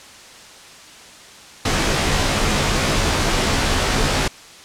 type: noise with comb filter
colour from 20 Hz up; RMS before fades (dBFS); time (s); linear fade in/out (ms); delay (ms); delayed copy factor
pink; -18; 1.65-4.28; 5; 17; -0.9
effects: white hiss -41 dBFS RMS until 4.64 s + low-pass 7000 Hz 12 dB/octave